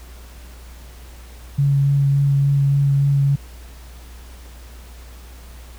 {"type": "tone with vibrato", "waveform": "sine", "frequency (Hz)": 140, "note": "C#3", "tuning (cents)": 18, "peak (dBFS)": -13, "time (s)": [1.58, 3.36], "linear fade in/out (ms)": 10, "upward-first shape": "sine", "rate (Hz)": 3.5, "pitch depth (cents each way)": 11, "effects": ["added 60 Hz sine -37 dBFS peak until 5.78 s", "pink hiss -46 dBFS RMS until 5.78 s"]}